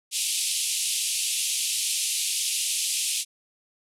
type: band-pass noise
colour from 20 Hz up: white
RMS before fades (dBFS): -27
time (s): 0.11-3.25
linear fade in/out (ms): 50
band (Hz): 2500 to 11000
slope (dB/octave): 48
effects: none